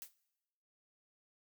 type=noise with exponential decay; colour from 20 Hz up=blue; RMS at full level=-43 dBFS; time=0.02-0.14 s; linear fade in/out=0 ms; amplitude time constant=25 ms; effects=noise-tail reverb RT60 1.0 s tail -20 dB re dry